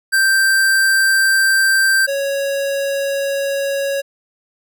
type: tone pair in turn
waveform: square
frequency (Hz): 1568 / 554.4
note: G6 / C#5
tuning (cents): 0 / 0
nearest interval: octave + tritone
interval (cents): 1800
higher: first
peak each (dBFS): -12 / -18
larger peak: first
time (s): 0.12-2.07 / 2.07-4.02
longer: neither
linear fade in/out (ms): 20
effects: none